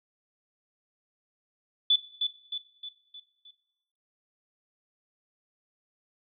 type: tone with echo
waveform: sine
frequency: 3474 Hz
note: A7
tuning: 23 cents flat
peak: -18 dBFS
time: 1.9-1.96 s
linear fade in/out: 5 ms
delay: 310 ms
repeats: 5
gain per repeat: -6 dB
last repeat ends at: 3.51 s
effects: noise-tail reverb RT60 0.9 s tail -17 dB re dry